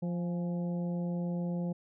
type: harmonic tone with a mistuned harmonic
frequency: 174.61 Hz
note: F3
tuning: in tune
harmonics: 1 / 2 / 3 / 4 / 5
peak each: -31 / -44 / -42 / -51 / -53 dBFS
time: 0.02-1.73 s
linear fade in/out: 10 ms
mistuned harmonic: 5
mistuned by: -62 cents
effects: none